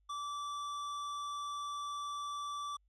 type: tone with tanh clipping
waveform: sine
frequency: 1161 Hz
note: D6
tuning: 20 cents flat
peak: -40 dBFS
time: 0.09-2.77 s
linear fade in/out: 10 ms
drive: 17 dB
effects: added 50 Hz sine -69 dBFS peak until 2.88 s + low-pass 9000 Hz 12 dB/octave